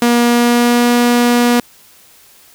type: tone with pitch glide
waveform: sawtooth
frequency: 238.5 to 241 Hz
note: A#3 to B3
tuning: +40 to -42 cents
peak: -5 dBFS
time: 0.02-1.6 s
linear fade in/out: 2 ms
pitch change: +18 cents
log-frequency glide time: 0.25-0.91 s
effects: white hiss -45 dBFS RMS until 2.54 s